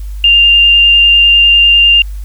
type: tone with vibrato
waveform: sine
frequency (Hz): 2796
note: F7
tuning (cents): +1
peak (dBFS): -3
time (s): 0.24-2.02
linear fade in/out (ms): 2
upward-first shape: sine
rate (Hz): 10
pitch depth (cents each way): 8
effects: added 50 Hz sine -19 dBFS peak until 2.24 s + white hiss -44 dBFS RMS until 2.24 s